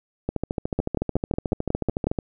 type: two click trains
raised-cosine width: 2 ms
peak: -11 / -9 dBFS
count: 27 / 8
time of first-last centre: 0.29-2.188 / 0.79-2.07 s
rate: 13.7 / 5.47 Hz
effects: none